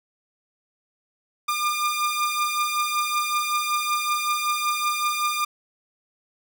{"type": "beating tone pair", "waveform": "sawtooth", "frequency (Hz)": [1200, 1205.3], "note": ["D6", "D6"], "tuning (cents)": [37, 45], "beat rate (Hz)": 5.3, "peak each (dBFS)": [-24, -20], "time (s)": [1.48, 5.45], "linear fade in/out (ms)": 10, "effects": []}